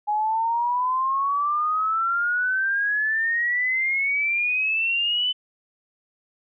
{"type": "exponential sweep", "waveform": "sine", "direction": "up", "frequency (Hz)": [830.6, 3029], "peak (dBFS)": -20, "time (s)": [0.07, 5.33], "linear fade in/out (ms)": 20, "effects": []}